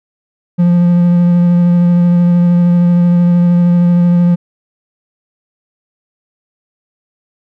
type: tone with vibrato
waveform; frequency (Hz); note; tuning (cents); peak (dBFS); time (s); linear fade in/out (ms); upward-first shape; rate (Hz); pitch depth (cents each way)
triangle; 174.61; F3; 0; -4; 0.58-4.36; 20; sine; 13; 13
effects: none